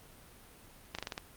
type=slowing click train; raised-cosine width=0.2 ms; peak=-19 dBFS; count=6; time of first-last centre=0.95-1.179 s; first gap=36 ms; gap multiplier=1.12; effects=pink hiss -56 dBFS RMS until 1.36 s + Opus 32 kbps